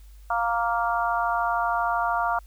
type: harmonic tone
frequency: 233.1 Hz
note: A#3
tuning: in tune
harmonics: 3 / 4 / 5 / 6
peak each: -26 / -27 / -28 / -29 dBFS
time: 0.3-2.39 s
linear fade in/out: 5 ms
effects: added 50 Hz sine -44 dBFS peak until 2.46 s + white hiss -61 dBFS RMS until 2.46 s